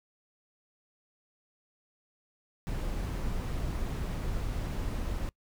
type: noise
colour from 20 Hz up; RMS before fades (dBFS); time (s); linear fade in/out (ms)
brown; -33; 2.67-5.29; 0
effects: noise-tail reverb RT60 0.1 s tail -24 dB re dry